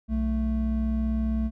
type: tone pair together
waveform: triangle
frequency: 61.88 / 220.7 Hz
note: B1 / A3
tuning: +4 / +5 cents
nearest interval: octave + minor seventh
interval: 2201 cents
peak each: -24 / -24 dBFS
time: 0.08-1.51 s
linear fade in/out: 50 ms
effects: none